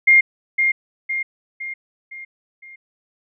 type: tone with echo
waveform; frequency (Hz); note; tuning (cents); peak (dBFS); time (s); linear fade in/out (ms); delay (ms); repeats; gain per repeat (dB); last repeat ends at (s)
sine; 2121; C7; +23; -8; 0.07-0.21; 10; 510; 5; -6; 2.76
effects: none